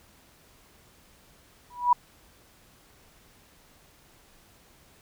sine tone with exponential growth, 976 Hz, B5, 21 cents flat, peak -13 dBFS, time 1.7-1.93 s, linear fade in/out 5 ms, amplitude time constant 50 ms, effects pink hiss -58 dBFS RMS until 5.01 s

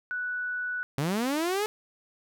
sine tone, 1480 Hz, F#6, in tune, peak -29 dBFS, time 0.11-0.83 s, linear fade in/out 0 ms
sawtooth linear sweep, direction up, 130.81 to 434.6 Hz, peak -22 dBFS, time 0.98-1.66 s, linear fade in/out 0 ms
effects none

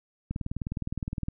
click train, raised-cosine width 5 ms, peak -19 dBFS, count 20, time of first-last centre 0.31-1.284 s, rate 19.5 Hz, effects none

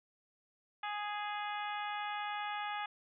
harmonic tone with a mistuned harmonic, 415.2 Hz, G#4, in tune, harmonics 2 / 3 / 4 / 5 / 6 / 7 / 8, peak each -39 / -43 / -45 / -47 / -49 / -50 / -51 dBFS, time 0.83-2.86 s, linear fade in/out 5 ms, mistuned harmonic 8, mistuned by +42 cents, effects none

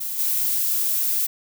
violet noise with level steps, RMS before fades -28 / -22 dBFS, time 0-1.27 s, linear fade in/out 10 ms, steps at 0.18 s, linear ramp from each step 20 ms, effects none

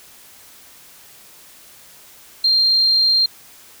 sine tone, 4186 Hz, C8, in tune, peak -12 dBFS, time 2.44-3.26 s, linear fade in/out 5 ms, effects white hiss -45 dBFS RMS until 3.8 s

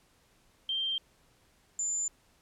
sine tone pair in turn, 3159 / 7116 Hz, G7 / A8, +13 / +19 cents, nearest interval octave + major second, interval 1406 cents, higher second, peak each -29 / -29 dBFS, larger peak neither, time 0.69-0.98 / 1.79-2.08 s, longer neither, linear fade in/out 2 ms, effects pink hiss -66 dBFS RMS until 2.41 s + low-pass 12000 Hz 12 dB/octave

